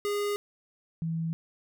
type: tone pair in turn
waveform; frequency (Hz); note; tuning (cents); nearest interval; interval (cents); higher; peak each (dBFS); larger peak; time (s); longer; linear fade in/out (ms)
square / sine; 410.2 / 163.73; G#4 / E3; -21 / -11; octave + major third; 1590; first; -28; neither; 0.05-0.36 / 1.02-1.33; neither; 0
effects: none